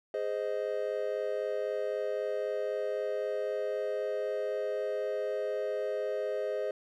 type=chord; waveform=triangle; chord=Ab major; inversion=none; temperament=just; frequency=415.3 / 519.1 / 623 Hz; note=Ab4 / C5 / Eb5; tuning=0 / -14 / +2 cents; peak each=-33 dBFS; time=0.14-6.71 s; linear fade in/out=2 ms; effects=none